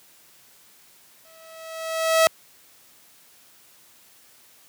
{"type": "tone with exponential growth", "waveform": "sawtooth", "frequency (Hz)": 648, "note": "E5", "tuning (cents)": -30, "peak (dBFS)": -9, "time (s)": [1.25, 2.27], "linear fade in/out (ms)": 0, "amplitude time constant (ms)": 220, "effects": ["white hiss -54 dBFS RMS until 4.68 s", "high-pass 80 Hz 12 dB/octave"]}